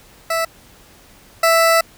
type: tone pair in turn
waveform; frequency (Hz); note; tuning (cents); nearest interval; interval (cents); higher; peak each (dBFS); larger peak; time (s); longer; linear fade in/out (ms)
20% pulse; 658 / 660.4; E5 / E5; -3 / +3; unison; 6; second; -12 / -6; second; 0.3-0.45 / 1.43-1.81; second; 5
effects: pink hiss -47 dBFS RMS until 1.97 s